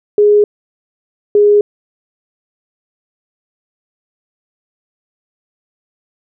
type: tone pair in turn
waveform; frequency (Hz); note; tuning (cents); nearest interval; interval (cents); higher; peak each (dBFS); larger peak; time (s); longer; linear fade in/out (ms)
sine; 415.3 / 413.3; G#4 / G#4; 0 / -8; unison; 8; first; -5; neither; 0.18-0.44 / 1.35-1.61; neither; 2
effects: none